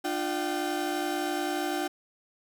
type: tone cluster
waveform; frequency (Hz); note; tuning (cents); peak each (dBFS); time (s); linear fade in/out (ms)
35% pulse; 299.8 / 351.5 / 772; D4 / F4 / G5; +36 / +11 / -27; -31; 0.04-1.88; 10
effects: none